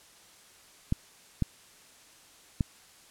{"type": "clicks", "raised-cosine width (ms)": 5, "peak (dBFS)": -13, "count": 3, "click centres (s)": [0.924, 1.423, 2.608], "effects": ["white hiss -56 dBFS RMS until 3.1 s", "low-pass 10000 Hz 12 dB/octave"]}